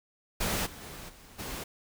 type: noise with level steps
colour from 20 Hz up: pink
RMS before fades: -30 / -46 / -44 / -53 / -38 dBFS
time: 0.4-1.64 s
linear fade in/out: 10 ms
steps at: 0.65 / 0.81 / 1.08 / 1.38 s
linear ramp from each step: 20 ms
effects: none